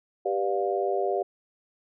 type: chord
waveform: sine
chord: G dominant seventh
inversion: none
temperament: just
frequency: 392 / 490 / 588 / 705.6 Hz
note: G4 / B4 / D5 / F5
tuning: 0 / -14 / +2 / +18 cents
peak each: -27 / -32 / -31 / -29 dBFS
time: 0.25-1.23 s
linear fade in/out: 10 ms
effects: none